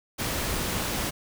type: noise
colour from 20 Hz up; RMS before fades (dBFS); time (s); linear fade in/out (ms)
pink; -29; 0.18-1.11; 20
effects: none